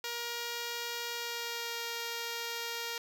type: tone with pitch glide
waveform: 5% pulse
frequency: 472.7 to 467 Hz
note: A#4 to A#4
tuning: +24 to +3 cents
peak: -24 dBFS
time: 0.04-2.98 s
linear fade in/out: 2 ms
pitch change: -21 cents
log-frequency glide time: 1.11-1.81 s
effects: none